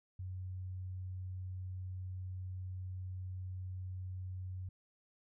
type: tone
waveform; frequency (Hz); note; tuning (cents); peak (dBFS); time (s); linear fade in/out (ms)
sine; 92.5; F#2; 0; -40; 0.19-4.69; 5
effects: none